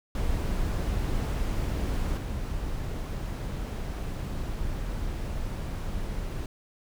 brown noise with level steps, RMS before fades -28 / -32 dBFS, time 0.15-6.46 s, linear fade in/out 2 ms, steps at 2.17 s, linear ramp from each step 10 ms, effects none

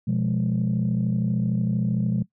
sine chord, F diminished, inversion second, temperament equal, 123.47 / 174.61 / 207.7 Hz, Cb3 / F3 / Ab3, 0 / 0 / 0 cents, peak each -24 dBFS, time 0.07-2.23 s, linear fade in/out 10 ms, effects noise-tail reverb RT60 0.1 s tail -18 dB re dry + tanh soft clip ceiling -15 dBFS

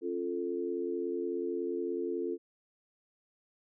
sine chord, Db augmented, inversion none, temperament equal with one note detuned, 272.7 / 349.2 / 440 Hz, Db4 / F4 / A4, -28 / 0 / 0 cents, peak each -39 / -34 / -36 dBFS, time 0.01-2.38 s, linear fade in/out 50 ms, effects none

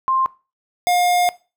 sine / square tone pair in turn, 1053 / 711.6 Hz, C6 / F5, +11 / +32 cents, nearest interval perfect fifth, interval 679 cents, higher first, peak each -15 dBFS, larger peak neither, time 0.08-0.26 / 0.87-1.29 s, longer second, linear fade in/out 0 ms, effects noise-tail reverb RT60 0.3 s tail -19 dB re dry

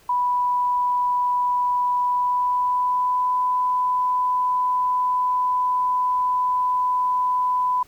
sine tone with pitch glide, 986 to 999.2 Hz, B5 to B5, -3 to +20 cents, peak -18 dBFS, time 0.09-7.83 s, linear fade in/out 5 ms, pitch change +23 cents, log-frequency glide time 2.04-3.31 s, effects pink hiss -54 dBFS RMS until 7.87 s

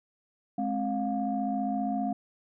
sine tone cluster, 210.9 / 265.9 / 708 Hz, G#3 / C4 / F5, +27 / +28 / +23 cents, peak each -31 dBFS, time 0.58-2.13 s, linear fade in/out 5 ms, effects tanh soft clip ceiling -17 dBFS

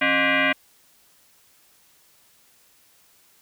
sine tone with frequency modulation, 171.1 Hz, F3, 35 cents flat, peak -17 dBFS, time 0.01-0.53 s, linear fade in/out 10 ms, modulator 442 Hz, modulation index 5.7, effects white hiss -58 dBFS RMS until 3.41 s

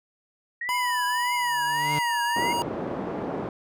sine tone with vibrato, 1864.7 Hz, A#6, in tune, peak -28 dBFS, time 0.61-2.53 s, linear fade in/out 5 ms, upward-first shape triangle, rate 1.7 Hz, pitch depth 240 cents each way
square tone with pitch glide, 987.8 to 950.3 Hz, B5 to A#5, 0 to +33 cents, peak -25 dBFS, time 0.69-2.62 s, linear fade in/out 0 ms, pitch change -67 cents, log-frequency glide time 1.08-1.95 s
sawtooth tone with exponential growth, 147.7 Hz, D3, 10 cents sharp, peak -22 dBFS, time 1.3-1.99 s, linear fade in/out 5 ms, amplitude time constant 150 ms
pink band-pass noise, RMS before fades -31 dBFS, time 2.36-3.49 s, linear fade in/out 2 ms, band 220 to 710 Hz, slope 12 dB/octave
effects none

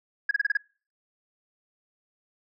sine tone bursts, 1661.2 Hz, G#6, in tune, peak -18 dBFS, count 6, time 0.29-0.571 s, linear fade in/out 5 ms, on 21 ms, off 31 ms, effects noise-tail reverb RT60 0.4 s tail -26 dB re dry + tanh soft clip ceiling -17 dBFS

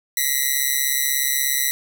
5% pulse ring-modulated tone, 1975.5 Hz, B6, in tune, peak -5 dBFS, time 0.17-1.71 s, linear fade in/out 0 ms, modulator 68.3 Hz, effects none

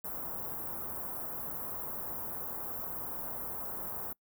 white band-stop noise, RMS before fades -39 dBFS, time 0.04-4.13 s, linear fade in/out 5 ms, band 1200 to 14000 Hz, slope 24 dB/octave, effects noise-tail reverb RT60 0.1 s tail -24 dB re dry

